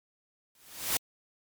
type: noise with exponential growth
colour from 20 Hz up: white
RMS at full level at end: -25 dBFS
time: 0.55-0.97 s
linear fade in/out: 2 ms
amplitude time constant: 91 ms
effects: MP3 96 kbps